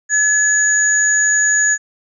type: tone pair together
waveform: sine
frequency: 1699 / 6796 Hz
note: G#6 / G#8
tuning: +39 / +39 cents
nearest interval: 2 octaves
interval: 2400 cents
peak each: -14 dBFS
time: 0.09-1.78 s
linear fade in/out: 50 ms
effects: none